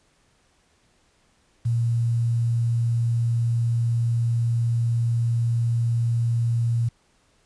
sine tone with quantisation, 117 Hz, A#2, 7 cents sharp, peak -19 dBFS, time 1.65-6.89 s, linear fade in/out 10 ms, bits 8, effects pink hiss -63 dBFS RMS until 7.45 s + resampled to 22050 Hz

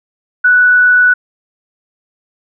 sine tone with frequency modulation, 1480 Hz, F#6, in tune, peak -5 dBFS, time 0.44-1.14 s, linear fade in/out 10 ms, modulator 28 Hz, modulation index 0.29, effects none

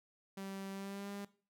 sawtooth tone with pitch glide, 194.5 to 200.9 Hz, G3 to G3, -13 to +43 cents, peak -39 dBFS, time 0.37-1.25 s, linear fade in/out 5 ms, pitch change +56 cents, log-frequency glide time 0.72-1.1 s, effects noise-tail reverb RT60 0.4 s tail -18 dB re dry

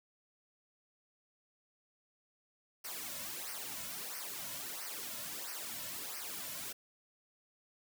white noise with flanger, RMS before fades -43 dBFS, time 2.84-6.73 s, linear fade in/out 10 ms, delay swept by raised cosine 0.27 to 2.57 ms, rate 1.5 Hz, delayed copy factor -0.8, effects none

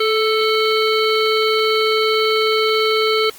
harmonic tone with a mistuned harmonic, 440.9 Hz, A4, 4 cents sharp, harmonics 1 / 3 / 5 / 7 / 9 / 10, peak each -16 / -21 / -23 / -24 / -26 / -26 dBFS, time 0-3.3 s, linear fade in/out 5 ms, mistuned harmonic 1, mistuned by -22 cents, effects white hiss -41 dBFS RMS until 3.38 s + Opus 24 kbps

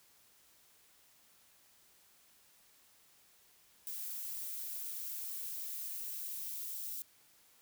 violet noise with high-pass filter sweep, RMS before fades -42 dBFS, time 3.87-7.02 s, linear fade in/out 0 ms, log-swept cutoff 210 to 3400 Hz, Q 0.85, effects white hiss -66 dBFS RMS until 7.61 s

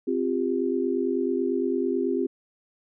sine chord, C suspended fourth, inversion none, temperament equal with one note detuned, 261.6 / 349.2 / 398.2 Hz, C4 / F4 / G4, 0 / 0 / +27 cents, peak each -27 dBFS, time 0.07-2.27 s, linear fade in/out 10 ms, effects none

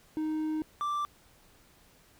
triangle tone pair in turn, 311.1 / 1174.6 Hz, D#4 / D6, 0 / 0 cents, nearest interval octave + major seventh, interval 2300 cents, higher second, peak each -27 dBFS, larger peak neither, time 0.17-0.62 / 0.81-1.05 s, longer first, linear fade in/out 0 ms, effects pink hiss -61 dBFS RMS until 2.19 s

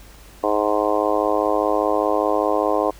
harmonic tone, 105 Hz, G#2, 19 cents sharp, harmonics 3 / 4 / 5 / 6 / 7 / 8 / 9 / 10, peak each -25 / -24 / -23 / -24 / -25 / -30 / -29 / -26 dBFS, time 0.43-2.91 s, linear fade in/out 10 ms, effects added 50 Hz sine -45 dBFS peak until 2.99 s + pink hiss -47 dBFS RMS until 2.99 s

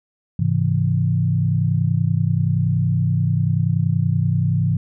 sine chord, Ab augmented, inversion none, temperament equal with one note detuned, 103.83 / 134.03 / 164.81 Hz, Ab2 / C3 / E3, 0 / +42 / 0 cents, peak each -20 dBFS, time 0.39-4.77 s, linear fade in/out 5 ms, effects none

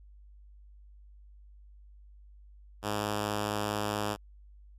5% pulse tone, 104.5 Hz, G#2, 11 cents sharp, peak -19 dBFS, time 2.82-4.17 s, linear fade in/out 50 ms, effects added 50 Hz sine -51 dBFS peak until 4.78 s + resampled to 32000 Hz

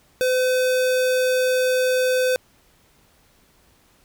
square tone, 509 Hz, C5, 48 cents flat, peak -18 dBFS, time 0.21-2.36 s, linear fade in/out 0 ms, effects pink hiss -58 dBFS RMS until 4.04 s

